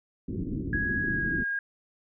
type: low-pass noise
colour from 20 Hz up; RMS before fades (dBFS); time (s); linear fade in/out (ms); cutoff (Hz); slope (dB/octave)
white; -32; 0.28-1.44; 10; 350; 48
type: tone with pitch glide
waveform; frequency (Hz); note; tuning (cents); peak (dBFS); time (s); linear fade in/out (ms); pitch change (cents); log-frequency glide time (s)
sine; 1661.2 to 1628; G#6 to G#6; 0 to -35; -27; 0.73-1.59; 2; -35; 1.04-1.45
effects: none